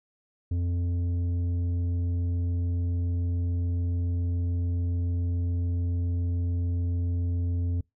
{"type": "tone with tanh clipping", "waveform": "triangle", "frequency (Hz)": 87.3, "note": "F2", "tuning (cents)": 0, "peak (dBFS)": -26, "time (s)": [0.51, 7.81], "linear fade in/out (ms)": 5, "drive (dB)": 12, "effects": ["noise-tail reverb RT60 0.2 s tail -26 dB re dry"]}